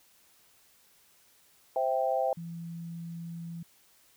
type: chord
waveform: sine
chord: C major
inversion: none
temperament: equal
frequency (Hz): 523.3 / 659.3 / 784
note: C5 / E5 / G5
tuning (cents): 0 / 0 / 0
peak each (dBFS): -30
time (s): 1.76-2.33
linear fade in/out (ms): 2
type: tone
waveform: sine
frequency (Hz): 168.1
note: E3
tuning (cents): +34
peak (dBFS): -37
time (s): 2.37-3.63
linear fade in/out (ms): 5
effects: white hiss -63 dBFS RMS until 4.16 s